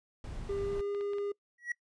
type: noise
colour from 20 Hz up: brown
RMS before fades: -41 dBFS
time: 0.24-0.81 s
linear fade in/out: 2 ms
type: tone with pitch glide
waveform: triangle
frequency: 398.5 to 405.7 Hz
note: G4 to G#4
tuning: +28 to -41 cents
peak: -30 dBFS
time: 0.49-1.32 s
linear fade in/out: 5 ms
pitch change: +31 cents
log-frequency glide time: 0.6-0.91 s
type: clicks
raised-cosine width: 0.3 ms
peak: -35 dBFS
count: 5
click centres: 0.795 / 0.948 / 1.01 / 1.134 / 1.184 s
type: tone with exponential growth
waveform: triangle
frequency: 1920 Hz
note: B6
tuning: 49 cents flat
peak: -27 dBFS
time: 1.58-1.72 s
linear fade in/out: 5 ms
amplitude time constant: 29 ms
effects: noise-tail reverb RT60 0.1 s tail -23 dB re dry + resampled to 22050 Hz